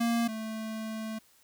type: tone pair in turn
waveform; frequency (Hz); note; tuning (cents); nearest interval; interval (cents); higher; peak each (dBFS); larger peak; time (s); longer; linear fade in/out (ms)
square; 233.1 / 220; A#3 / A3; 0 / 0; minor second; 100; first; -26 / -35; first; 0-0.28 / 0.28-1.19; second; 10
effects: white hiss -63 dBFS RMS until 1.43 s